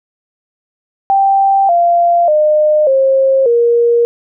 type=tone with pitch steps; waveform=sine; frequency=784 / 690.4 / 608 / 535.5 / 471.6 Hz; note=G5 / F5 / D#5 / C5 / A#4; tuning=0 / -20 / -40 / +40 / +20 cents; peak=-7 dBFS; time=1.1-4.05 s; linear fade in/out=0 ms; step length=590 ms; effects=none